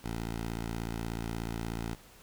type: tone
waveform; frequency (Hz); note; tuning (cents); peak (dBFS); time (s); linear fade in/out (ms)
10% pulse; 56.6; A1; +50; -26; 0.04-1.95; 5
effects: pink hiss -56 dBFS RMS until 2.22 s